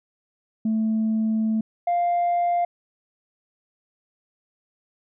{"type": "tone pair in turn", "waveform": "sine", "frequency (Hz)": [220, 698.5], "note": ["A3", "F5"], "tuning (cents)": [0, 0], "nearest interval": "octave + minor sixth", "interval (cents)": 2000, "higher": "second", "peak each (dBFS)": [-18, -17], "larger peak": "second", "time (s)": [[0.65, 1.61], [1.87, 2.65]], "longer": "first", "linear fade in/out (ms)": 5, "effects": ["tanh soft clip ceiling -17 dBFS"]}